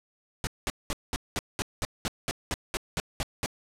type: noise bursts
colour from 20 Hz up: pink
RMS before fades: -29 dBFS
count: 14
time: 0.44-3.46 s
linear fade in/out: 0 ms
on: 30 ms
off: 200 ms
effects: low-pass 10000 Hz 12 dB/octave